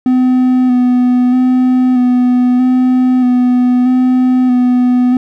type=tone with vibrato; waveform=triangle; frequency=251.2 Hz; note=B3; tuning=30 cents sharp; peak=-5 dBFS; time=0.06-5.17 s; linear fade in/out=2 ms; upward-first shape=square; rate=0.79 Hz; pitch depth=19 cents each way; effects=none